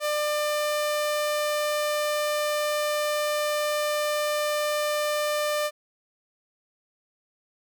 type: tone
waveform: sawtooth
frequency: 597 Hz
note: D5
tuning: 28 cents sharp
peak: -20 dBFS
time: 0-5.71 s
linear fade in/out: 50 ms
effects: none